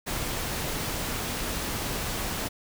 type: noise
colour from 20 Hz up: pink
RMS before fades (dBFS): -31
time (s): 0.06-2.49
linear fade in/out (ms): 20
effects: none